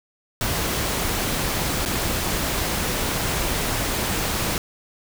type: noise with dropouts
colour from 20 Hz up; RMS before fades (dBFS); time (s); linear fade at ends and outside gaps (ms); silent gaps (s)
pink; -24; 0.41-4.58; 1; 1.852-1.859
effects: none